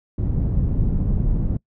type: low-pass noise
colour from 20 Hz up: pink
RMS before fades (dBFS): -20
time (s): 0.18-1.57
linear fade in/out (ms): 5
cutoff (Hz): 180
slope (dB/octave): 12
effects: noise-tail reverb RT60 0.1 s tail -24 dB re dry